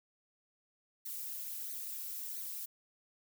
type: noise with flanger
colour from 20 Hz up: violet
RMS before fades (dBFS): -42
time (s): 1.05-2.66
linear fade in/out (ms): 10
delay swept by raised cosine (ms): 0.47 to 4.47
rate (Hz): 1.5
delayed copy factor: +0.8
effects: none